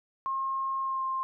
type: tone with pitch glide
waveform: sine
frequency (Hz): 1072 to 1057.2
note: C6 to C6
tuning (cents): +42 to +18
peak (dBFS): -28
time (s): 0.26-1.23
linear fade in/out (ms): 0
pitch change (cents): -24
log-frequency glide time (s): 0.81-1.04
effects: none